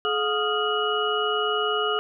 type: tone cluster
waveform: sine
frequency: 426.5 / 720 / 1243 / 1395 / 2917 Hz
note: G#4 / F#5 / D#6 / F6 / F#7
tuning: +46 / -47 / -2 / -2 / -25 cents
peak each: -26 / -32 / -27 / -30 / -28 dBFS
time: 0.05-1.99 s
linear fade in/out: 0 ms
effects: none